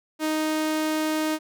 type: tone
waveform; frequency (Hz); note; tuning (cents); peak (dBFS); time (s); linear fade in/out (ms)
sawtooth; 311.1; D#4; 0; -19; 0.19-1.39; 50
effects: none